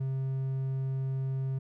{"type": "tone", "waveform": "triangle", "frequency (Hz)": 133.3, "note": "C3", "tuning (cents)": 33, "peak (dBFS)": -27, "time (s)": [0, 1.59], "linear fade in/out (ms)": 10, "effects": []}